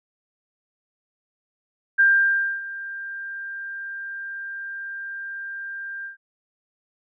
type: tone with ADSR envelope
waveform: sine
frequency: 1591 Hz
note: G6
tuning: 25 cents sharp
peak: -12 dBFS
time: 1.98-6.17 s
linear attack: 19 ms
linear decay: 610 ms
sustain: -18 dB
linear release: 120 ms
effects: none